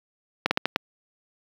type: slowing click train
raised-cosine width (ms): 0.3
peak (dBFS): -4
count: 5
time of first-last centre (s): 0.46-0.761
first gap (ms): 50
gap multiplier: 1.28
effects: high-pass 150 Hz 12 dB/octave + 7-bit